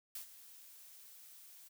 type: noise with ADSR envelope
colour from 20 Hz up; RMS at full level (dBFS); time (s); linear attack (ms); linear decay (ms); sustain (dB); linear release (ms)
blue; -43; 0.15-1.69; 4; 100; -14; 19
effects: none